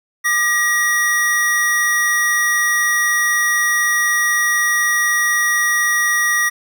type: tone pair together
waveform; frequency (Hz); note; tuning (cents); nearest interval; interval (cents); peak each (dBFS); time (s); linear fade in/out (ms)
square; 1204.5 / 1906; D6 / A#6; +43 / +38; minor sixth; 795; -24 / -15; 0.24-6.5; 20
effects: none